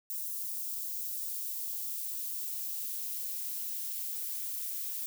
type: noise with high-pass filter sweep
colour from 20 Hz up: violet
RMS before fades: -37 dBFS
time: 0.1-5.06 s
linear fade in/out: 0 ms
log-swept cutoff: 5000 to 1200 Hz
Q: 0.71
effects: none